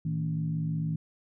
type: harmonic tone with a mistuned harmonic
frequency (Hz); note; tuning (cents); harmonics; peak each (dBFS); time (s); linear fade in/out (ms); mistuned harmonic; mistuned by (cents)
55.9; A1; +28; 2 / 3 / 4 / 5; -38 / -28 / -40 / -42; 0.05-0.96; 5; 3; -100
effects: none